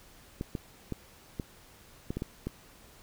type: clicks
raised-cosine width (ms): 3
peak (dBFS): -20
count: 8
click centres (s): 0.411 / 0.552 / 0.923 / 1.398 / 2.105 / 2.17 / 2.221 / 2.47
effects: pink hiss -56 dBFS RMS until 3.02 s